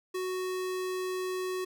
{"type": "tone", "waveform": "square", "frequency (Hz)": 370, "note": "F#4", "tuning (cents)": 0, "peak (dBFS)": -32, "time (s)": [0.14, 1.65], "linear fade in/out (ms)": 10, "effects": []}